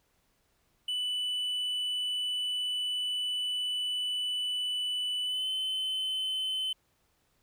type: tone with pitch glide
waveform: triangle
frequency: 2981 to 3052 Hz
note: F#7 to G7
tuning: +12 to -47 cents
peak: -28 dBFS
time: 0.88-6.73 s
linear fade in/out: 5 ms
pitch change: +41 cents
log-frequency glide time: 5.24-5.49 s
effects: pink hiss -72 dBFS RMS until 7.42 s